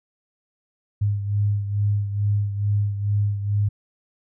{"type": "beating tone pair", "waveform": "sine", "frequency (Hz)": [102.1, 104.4], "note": ["G#2", "G#2"], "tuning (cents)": [-29, 10], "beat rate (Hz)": 2.3, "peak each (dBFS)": [-20, -27], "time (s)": [1.01, 3.69], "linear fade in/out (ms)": 10, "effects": []}